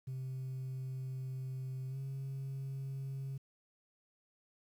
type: tone with pitch glide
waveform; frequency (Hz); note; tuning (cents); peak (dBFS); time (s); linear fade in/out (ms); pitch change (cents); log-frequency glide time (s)
sine; 130.81 to 135.42; C3 to C#3; 0 to -40; -36; 0.07-3.38; 10; +60; 1.89-1.97
effects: tanh soft clip ceiling -37 dBFS + 11-bit